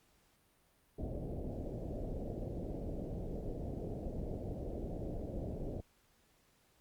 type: low-pass noise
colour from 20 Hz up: pink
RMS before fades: -41 dBFS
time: 0.98-5.81 s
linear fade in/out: 10 ms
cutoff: 660 Hz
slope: 48 dB/octave
effects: pink hiss -71 dBFS RMS until 6.8 s + Opus 48 kbps